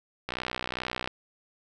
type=click train; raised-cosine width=0.3 ms; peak=-15 dBFS; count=50; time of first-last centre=0.29-1.075 s; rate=62.4 Hz; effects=none